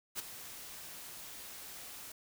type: noise with ADSR envelope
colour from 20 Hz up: white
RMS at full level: -36 dBFS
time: 0.15-2.12 s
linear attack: 41 ms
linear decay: 13 ms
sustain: -12 dB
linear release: 4 ms
effects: none